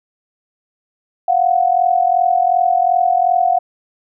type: tone pair together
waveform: sine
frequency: 698.5 / 741.2 Hz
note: F5 / F#5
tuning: 0 / +3 cents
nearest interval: minor second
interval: 103 cents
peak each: -14 dBFS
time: 1.28-3.59 s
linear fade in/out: 5 ms
effects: none